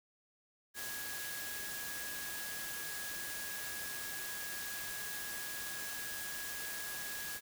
sine tone in noise, 1661.2 Hz, G#6, in tune, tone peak -45 dBFS, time 0.74-7.41 s, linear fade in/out 50 ms, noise white, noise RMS -43 dBFS, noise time 0.74-7.41 s, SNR -5 dB, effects none

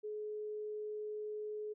sine tone, 424.1 Hz, G#4, 36 cents sharp, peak -39 dBFS, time 0.03-1.74 s, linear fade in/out 20 ms, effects none

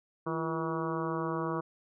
harmonic tone with a mistuned harmonic, 161.1 Hz, E3, 39 cents flat, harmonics 1 / 2 / 3 / 4 / 5 / 6 / 7 / 8 / 9, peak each -37 / -35 / -38 / -42 / -46 / -40 / -38 / -44 / -47 dBFS, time 0.26-1.61 s, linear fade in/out 10 ms, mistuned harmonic 2, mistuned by +75 cents, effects none

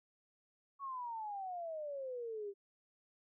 sine exponential sweep, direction down, 1127 to 392 Hz, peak -40 dBFS, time 0.79-2.54 s, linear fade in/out 50 ms, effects none

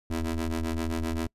25% pulse ring-modulated tone, 82.41 Hz, E2, in tune, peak -21 dBFS, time 0.1-1.27 s, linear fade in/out 5 ms, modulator 161 Hz, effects noise-tail reverb RT60 0.1 s tail -25 dB re dry + resampled to 32000 Hz

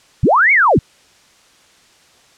sine linear two-way sweep, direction up then down, 56.7 to 2293 to 56.7 Hz, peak -8 dBFS, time 0.23-0.79 s, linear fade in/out 5 ms, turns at 0.52 s, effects white hiss -50 dBFS RMS until 2.37 s + low-pass 7000 Hz 12 dB/octave

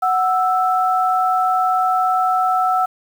sine tone pair together, 741.4 / 1321 Hz, F#5 / E6, +3 / +3 cents, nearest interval minor seventh, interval 1000 cents, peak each -16 / -18 dBFS, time 0.02-2.86 s, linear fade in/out 10 ms, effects 7-bit

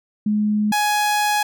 sine / sawtooth tone pair in turn, 210.6 / 835.9 Hz, G#3 / G#5, +24 / +11 cents, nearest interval 2 octaves, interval 2387 cents, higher second, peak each -16 / -13 dBFS, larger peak second, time 0.26-0.72 / 0.72-1.43 s, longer second, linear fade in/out 5 ms, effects none

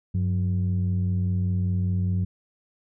sine tone pair together, 95.4 / 180.4 Hz, G2 / F#3, -47 / -44 cents, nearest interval major seventh, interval 1103 cents, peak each -21 / -26 dBFS, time 0.14-2.25 s, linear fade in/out 10 ms, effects tanh soft clip ceiling -17 dBFS

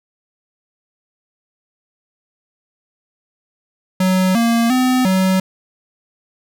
square tone with pitch steps, 186.1 / 232 / 254.8 / 188.2 Hz, F#3 / A#3 / C4 / F#3, +10 / -8 / -46 / +30 cents, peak -13 dBFS, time 4-5.4 s, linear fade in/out 5 ms, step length 350 ms, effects none

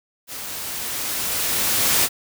white noise with level ramp, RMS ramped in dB -33 to -17 dBFS, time 0.27-2.09 s, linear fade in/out 50 ms, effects none

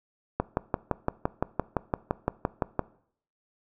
click train, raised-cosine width 1 ms, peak -10 dBFS, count 15, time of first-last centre 0.4-2.793 s, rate 5.85 Hz, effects noise-tail reverb RT60 0.6 s tail -20 dB re dry

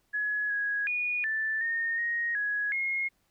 sine tone with pitch steps, 1689 / 1660 / 2454 / 1762 / 1837 / 1873 / 1671 / 2152 Hz, G#6 / G#6 / D#7 / A6 / A#6 / A#6 / G#6 / C7, +29 / -1 / -25 / +2 / -26 / +8 / +10 / +48 cents, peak -27 dBFS, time 0.13-3.09 s, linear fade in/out 20 ms, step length 370 ms, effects pink hiss -72 dBFS RMS until 3.3 s

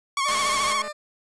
sawtooth tone with vibrato, 1104 Hz, C#6, 7 cents flat, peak -18 dBFS, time 0.17-0.82 s, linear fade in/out 2 ms, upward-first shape triangle, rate 14 Hz, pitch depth 71 cents each way
20% pulse tone with tremolo, 599 Hz, D5, 34 cents sharp, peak -26 dBFS, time 0.25-0.93 s, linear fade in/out 20 ms, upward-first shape square, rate 5.1 Hz, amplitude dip 45%
white noise, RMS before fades -29 dBFS, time 0.28-0.73 s, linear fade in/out 5 ms
click train, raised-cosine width 0.5 ms, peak -25 dBFS, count 127, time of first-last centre 0.29-0.879 s, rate 214 Hz
effects resampled to 22050 Hz

